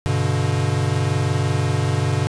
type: chord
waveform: square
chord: G major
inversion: none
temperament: equal with one note detuned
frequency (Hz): 98 / 123.47 / 144.23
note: G2 / B2 / D3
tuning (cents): 0 / 0 / -31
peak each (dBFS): -23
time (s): 0.06-2.27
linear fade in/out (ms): 0
effects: resampled to 22050 Hz + 8-bit